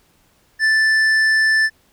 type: tone with hard clipping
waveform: sine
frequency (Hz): 1760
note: A6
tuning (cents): 0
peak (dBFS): -14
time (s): 0.59-1.7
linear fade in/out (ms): 50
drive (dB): 7
effects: pink hiss -58 dBFS RMS until 1.92 s